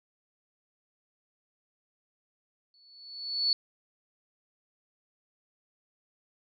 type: tone with exponential growth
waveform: sine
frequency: 4435 Hz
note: C#8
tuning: in tune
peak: -21 dBFS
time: 2.74-3.53 s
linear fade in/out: 1 ms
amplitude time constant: 170 ms
effects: none